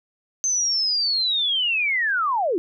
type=linear sweep; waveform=sine; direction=down; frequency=6272 to 311.1 Hz; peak=-19 dBFS; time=0.44-2.58 s; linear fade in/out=0 ms; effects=none